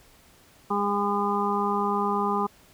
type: harmonic tone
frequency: 203.2 Hz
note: G#3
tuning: 38 cents flat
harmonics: 1 / 2 / 4 / 5 / 6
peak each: -29 / -29 / -29 / -29 / -29 dBFS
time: 0.7-2.47 s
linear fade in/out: 10 ms
effects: pink hiss -56 dBFS RMS until 2.73 s